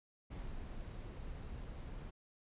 brown noise with ADSR envelope, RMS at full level -44 dBFS, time 0.3-2.11 s, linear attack 14 ms, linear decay 370 ms, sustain -2 dB, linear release 17 ms, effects resampled to 8000 Hz

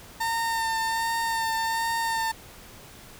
30% pulse tone with vibrato, 908 Hz, A#5, 46 cents flat, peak -22 dBFS, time 0.2-2.32 s, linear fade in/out 10 ms, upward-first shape sine, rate 1.3 Hz, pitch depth 18 cents each way, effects pink hiss -47 dBFS RMS until 3.19 s

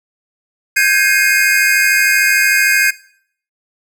square chord, Ab major seventh, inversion third, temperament equal with one note detuned, 1568 / 1661.2 / 2132 / 2489 Hz, G6 / Ab6 / C7 / Eb7, 0 / 0 / +32 / 0 cents, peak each -16 / -16 / -16 / -16 dBFS, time 0.76-2.91 s, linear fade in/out 10 ms, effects noise-tail reverb RT60 0.6 s tail -20 dB re dry

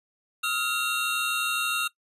square tone cluster, 1270 / 1397 / 2744 / 3738 Hz, D#6 / F6 / F7 / A#7, +35 / 0 / -31 / +4 cents, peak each -33 / -32 / -29 / -32 dBFS, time 0.43-1.88 s, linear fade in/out 10 ms, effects noise-tail reverb RT60 0.1 s tail -20 dB re dry + resampled to 32000 Hz

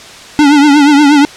square tone with vibrato, 290 Hz, D4, 22 cents flat, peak -4 dBFS, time 0.39-1.25 s, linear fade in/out 0 ms, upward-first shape triangle, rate 8.4 Hz, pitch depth 91 cents each way, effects white hiss -31 dBFS RMS until 1.36 s + low-pass 6000 Hz 12 dB/octave

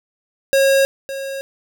square tone with echo, 544 Hz, C#5, 33 cents flat, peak -12 dBFS, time 0.53-0.85 s, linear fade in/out 0 ms, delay 560 ms, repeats 1, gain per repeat -13 dB, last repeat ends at 1.41 s, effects none

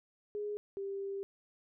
sine tone pair in turn, 415.3 / 394.3 Hz, G#4 / G4, 0 / +10 cents, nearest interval minor second, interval 90 cents, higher first, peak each -35 / -36 dBFS, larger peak first, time 0.35-0.57 / 0.77-1.23 s, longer second, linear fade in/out 0 ms, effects none

